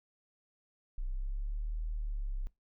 sine exponential two-way sweep, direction up then down, 30.87 to 40 to 32.12 Hz, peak -33 dBFS, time 0.98-2.47 s, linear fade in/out 0 ms, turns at 1.83 s, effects noise-tail reverb RT60 0.2 s tail -21 dB re dry

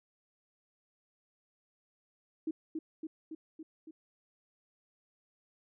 sine tone with echo, 317.3 Hz, D#4, 34 cents sharp, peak -31 dBFS, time 2.47-2.51 s, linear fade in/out 5 ms, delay 280 ms, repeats 5, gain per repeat -3 dB, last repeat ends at 3.91 s, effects none

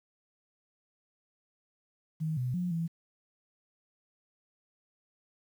sine tone with pitch steps, 157.9 / 125.6 / 178.4 / 166 Hz, D#3 / B2 / F3 / E3, +26 / +30 / +37 / +12 cents, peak -29 dBFS, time 2.2-2.88 s, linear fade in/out 20 ms, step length 170 ms, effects 10-bit

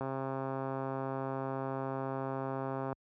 click train, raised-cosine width 1 ms, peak -23 dBFS, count 392, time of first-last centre 0.01-2.928 s, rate 134 Hz, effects high-pass 60 Hz 12 dB/octave

